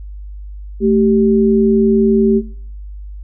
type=tone pair together; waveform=sine; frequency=220 / 388.6 Hz; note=A3 / G4; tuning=0 / -15 cents; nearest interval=minor seventh; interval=985 cents; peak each=-12 dBFS; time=0.8-2.42 s; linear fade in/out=50 ms; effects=noise-tail reverb RT60 0.6 s tail -21 dB re dry + added 50 Hz sine -27 dBFS peak until 3.23 s